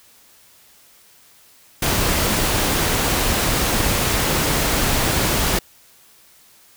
pink noise, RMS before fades -19 dBFS, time 1.82-5.59 s, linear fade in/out 5 ms, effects white hiss -51 dBFS RMS until 6.76 s

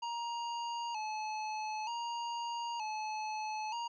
square tone with vibrato, 900 Hz, A5, 39 cents sharp, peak -37 dBFS, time 0.02-3.88 s, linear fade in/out 10 ms, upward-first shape square, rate 0.54 Hz, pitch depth 77 cents each way, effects resampled to 16000 Hz

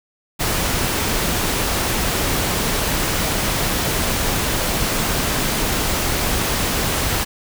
pink noise, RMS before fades -20 dBFS, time 0.39-7.25 s, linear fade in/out 20 ms, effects none

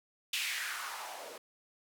blue noise with band-pass filter sweep, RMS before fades -39 dBFS, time 0.33-1.38 s, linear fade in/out 5 ms, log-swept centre 2900 to 470 Hz, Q 2.7, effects none

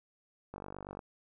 click train, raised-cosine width 1 ms, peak -29 dBFS, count 23, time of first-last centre 0.54-0.992 s, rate 48.7 Hz, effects none

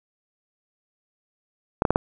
clicks, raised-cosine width 1 ms, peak -4 dBFS, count 4, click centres 1.821 / 1.852 / 1.906 / 1.959 s, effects none

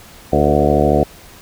harmonic tone with a mistuned harmonic, 73.42 Hz, D2, in tune, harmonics 1 / 2 / 3 / 4 / 5 / 6 / 7 / 8 / 9 / 10, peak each -20 / -20 / -20 / -20 / -20 / -20 / -20 / -20 / -20 / -20 dBFS, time 0.32-1.04 s, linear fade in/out 10 ms, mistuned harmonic 6, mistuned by +32 cents, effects pink hiss -41 dBFS RMS until 1.41 s

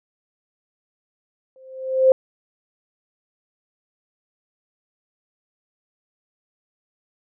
sine tone with exponential growth, 523.3 Hz, C5, in tune, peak -7 dBFS, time 1.56-2.12 s, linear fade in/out 1 ms, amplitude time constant 120 ms, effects none

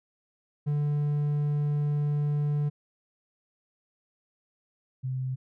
triangle / sine tone pair in turn, 146.83 / 129.79 Hz, D3 / C3, 0 / -14 cents, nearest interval major second, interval 214 cents, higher first, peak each -22 / -28 dBFS, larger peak first, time 0.66-2.7 / 5.03-5.36 s, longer first, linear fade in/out 20 ms, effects none

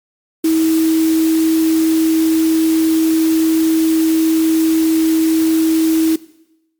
sine tone in noise, 321.5 Hz, E4, 43 cents flat, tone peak -10 dBFS, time 0.44-6.16 s, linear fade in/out 5 ms, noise white, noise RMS -27 dBFS, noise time 0.44-6.16 s, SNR +14 dB, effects noise-tail reverb RT60 0.9 s tail -19 dB re dry + MP3 96 kbps

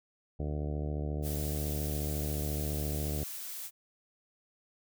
harmonic tone, 74.3 Hz, D2, 21 cents sharp, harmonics 1 / 2 / 3 / 4 / 5 / 6 / 7 / 8 / 9 / 10, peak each -34 / -37 / -45 / -43 / -46 / -45 / -50 / -48 / -51 / -54 dBFS, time 0.39-3.24 s, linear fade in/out 10 ms
blue noise, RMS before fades -41 dBFS, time 1.22-3.71 s, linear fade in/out 50 ms
effects none

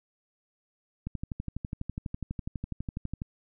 click train, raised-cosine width 5 ms, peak -21 dBFS, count 27, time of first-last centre 1.07-3.219 s, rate 12.1 Hz, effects none

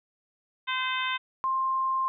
harmonic tone, 515 Hz, C5, 28 cents flat, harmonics 2 / 3 / 4 / 5 / 6 / 7, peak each -31 / -33 / -34 / -35 / -36 / -36 dBFS, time 0.67-1.18 s, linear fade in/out 20 ms
sine tone, 1055 Hz, C6, 14 cents sharp, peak -24 dBFS, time 1.44-2.08 s, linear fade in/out 0 ms
effects none

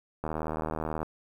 click train, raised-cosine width 1 ms, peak -18 dBFS, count 63, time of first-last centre 0.24-1.03 s, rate 78.5 Hz, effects 9-bit

